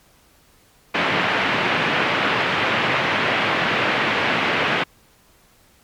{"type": "band-pass noise", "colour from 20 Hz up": "white", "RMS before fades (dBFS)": -20, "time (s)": [0.94, 4.84], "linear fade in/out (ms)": 10, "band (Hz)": [110, 2700], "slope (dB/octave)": 24, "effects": ["pink hiss -55 dBFS RMS until 5.83 s", "MP3 96 kbps"]}